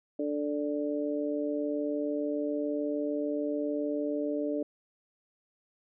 harmonic tone, 146.83 Hz, D3, in tune, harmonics 2 / 3 / 4, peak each -31 / -35 / -34 dBFS, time 0.19-4.63 s, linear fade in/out 5 ms, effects none

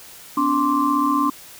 sine tone cluster, 251.5 / 288.3 / 1049 / 1164 Hz, B3 / D4 / C6 / D6, +32 / -32 / +4 / -16 cents, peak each -27 / -20 / -20 / -23 dBFS, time 0.37-1.3 s, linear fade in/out 5 ms, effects white hiss -42 dBFS RMS until 1.59 s

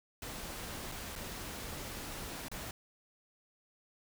pink noise with dropouts, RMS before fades -43 dBFS, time 0.22-2.71 s, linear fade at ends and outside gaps 2 ms, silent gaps 0.917-0.92 / 1.155-1.16 / 2.484-2.515 s, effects none

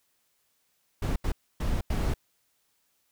brown noise bursts at uneven times, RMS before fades -27 dBFS, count 4, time 1.02-1.16 / 1.24-1.32 / 1.6-1.81 / 1.9-2.14 s, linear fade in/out 5 ms, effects white hiss -72 dBFS RMS until 3.11 s

